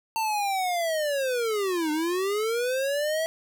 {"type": "linear two-way sweep", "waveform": "square", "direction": "down then up", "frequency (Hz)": [904, 299.3, 654], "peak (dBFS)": -25, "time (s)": [0.16, 3.26], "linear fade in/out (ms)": 0, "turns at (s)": 1.91, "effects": []}